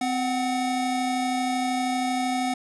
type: tone pair together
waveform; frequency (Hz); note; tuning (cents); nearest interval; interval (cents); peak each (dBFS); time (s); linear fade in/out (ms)
square; 257.6 / 740; C4 / F#5; -27 / 0; octave + tritone; 1827; -27; 0.01-2.54; 5
effects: resampled to 24000 Hz